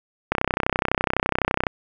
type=click train; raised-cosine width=0.5 ms; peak=-4 dBFS; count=44; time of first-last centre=0.32-1.668 s; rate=31.9 Hz; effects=none